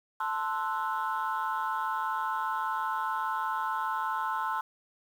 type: chord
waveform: sine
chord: F# half-diminished seventh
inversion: first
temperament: equal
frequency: 880 / 1046.5 / 1318.5 / 1480 Hz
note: A5 / C6 / E6 / F#6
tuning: 0 / 0 / 0 / 0 cents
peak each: -32 / -32 / -34 / -37 dBFS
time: 0.2-4.61 s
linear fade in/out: 5 ms
effects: tanh soft clip ceiling -22 dBFS + 9-bit